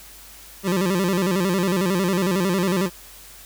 25% pulse tone with vibrato, 185 Hz, F#3, in tune, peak -15 dBFS, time 0.63-2.9 s, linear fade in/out 50 ms, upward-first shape square, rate 11 Hz, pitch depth 100 cents each way, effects added 50 Hz sine -50 dBFS peak until 3.45 s + white hiss -44 dBFS RMS until 3.45 s

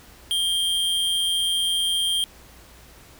square tone with amplitude modulation, 3195 Hz, G7, 32 cents sharp, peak -19 dBFS, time 0.31-2.24 s, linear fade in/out 0 ms, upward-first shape sine, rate 175 Hz, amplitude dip 45%, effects added 60 Hz sine -52 dBFS peak until 3.19 s + pink hiss -49 dBFS RMS until 3.19 s

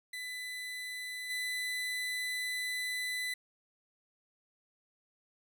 30% pulse tone with level steps, 1999 Hz, B6, 20 cents sharp, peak -36 / -31 dBFS, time 0.13-3.34 s, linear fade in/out 5 ms, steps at 1.29 s, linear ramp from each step 20 ms, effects none

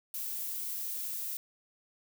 violet noise, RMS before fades -37 dBFS, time 0.14-1.37 s, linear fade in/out 2 ms, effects none

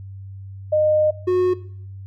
sine / triangle tone pair in turn, 613 / 364.5 Hz, D#5 / F#4, -26 / -26 cents, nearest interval major sixth, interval 900 cents, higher first, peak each -14 / -13 dBFS, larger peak second, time 0.72-1.11 / 1.27-1.54 s, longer first, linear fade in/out 10 ms, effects noise-tail reverb RT60 0.6 s tail -17 dB re dry + added 97 Hz sine -33 dBFS peak until 2.06 s

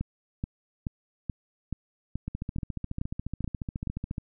two click trains, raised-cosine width 5 ms, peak -18 / -20 dBFS, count 10 / 28, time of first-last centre 0.01-3.873 / 2.28-4.181 s, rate 2.33 / 14.2 Hz, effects none

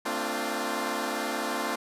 10% pulse chord, D minor seventh, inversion second, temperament equal with one note detuned, 225.1 / 261.6 / 293.7 / 349.2 Hz, A3 / C4 / D4 / F4, +40 / 0 / 0 / 0 cents, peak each -26 dBFS, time 0.05-1.76 s, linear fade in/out 10 ms, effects resampled to 32000 Hz

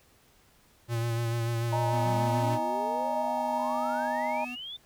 square tone with vibrato, 116.54 Hz, A#2, in tune, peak -28 dBFS, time 0.88-2.59 s, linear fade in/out 50 ms, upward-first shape sine, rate 6.8 Hz, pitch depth 26 cents each way
sine chord, D# suspended fourth, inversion none, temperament equal, 622.3 / 830.6 / 932.3 Hz, D#5 / G#5 / A#5, 0 / 0 / 0 cents, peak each -32 / -33 / -31 dBFS, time 1.72-4.45 s, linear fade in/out 10 ms
square tone with tremolo, 246.9 Hz, B3, in tune, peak -36 dBFS, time 1.92-4.56 s, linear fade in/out 20 ms, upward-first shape sine, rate 0.67 Hz, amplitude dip 30%
sine exponential sweep, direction up, 174.9 to 3607 Hz, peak -37 dBFS, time 2.05-4.77 s, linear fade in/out 10 ms
effects pink hiss -62 dBFS RMS until 4.85 s

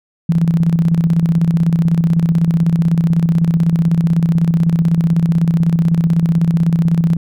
sine tone with tremolo, 166.4 Hz, E3, 17 cents sharp, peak -8 dBFS, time 0.29-7.17 s, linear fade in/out 5 ms, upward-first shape square, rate 16 Hz, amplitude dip 55%, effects none

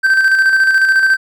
triangle tone with tremolo, 1555 Hz, G6, 14 cents flat, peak -5 dBFS, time 0.03-1.17 s, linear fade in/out 20 ms, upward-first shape square, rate 14 Hz, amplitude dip 40%, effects none

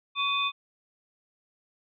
sine tone cluster, 1123 / 2490 / 3551 Hz, C#6 / D#7 / A7, +22 / +1 / +15 cents, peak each -29 dBFS, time 0.15-0.52 s, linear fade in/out 50 ms, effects none

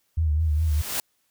sine tone with vibrato, 77.78 Hz, D#2, in tune, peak -19 dBFS, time 0.17-0.82 s, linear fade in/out 10 ms, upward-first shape triangle, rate 4.8 Hz, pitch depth 95 cents each way
white noise with exponential growth, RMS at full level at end -25 dBFS, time 0.4-1 s, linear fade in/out 1 ms, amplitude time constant 130 ms
effects white hiss -70 dBFS RMS until 1.3 s

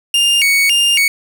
40% pulse tone with vibrato, 2502 Hz, D#7, 9 cents sharp, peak -9 dBFS, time 0.14-1.08 s, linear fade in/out 2 ms, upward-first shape square, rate 1.8 Hz, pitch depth 200 cents each way, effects 8-bit

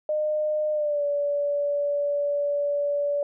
sine tone with pitch glide, 609 to 576.1 Hz, D#5 to D5, -37 to -33 cents, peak -22 dBFS, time 0.09-3.23 s, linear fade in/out 2 ms, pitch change -96 cents, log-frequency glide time 0.72-1.04 s, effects none

